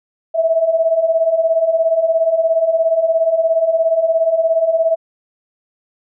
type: beating tone pair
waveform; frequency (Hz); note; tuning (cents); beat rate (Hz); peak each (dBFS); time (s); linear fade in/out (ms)
sine; 640 / 657; D#5 / E5; +49 / -6; 17; -18 / -13; 0.34-4.96; 20
effects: none